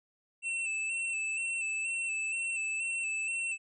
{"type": "tone with vibrato", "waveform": "square", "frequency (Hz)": 2666, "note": "E7", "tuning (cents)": 19, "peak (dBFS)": -32, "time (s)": [0.42, 3.58], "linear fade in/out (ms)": 50, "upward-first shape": "square", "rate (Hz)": 2.1, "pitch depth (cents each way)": 26, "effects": ["resampled to 24000 Hz"]}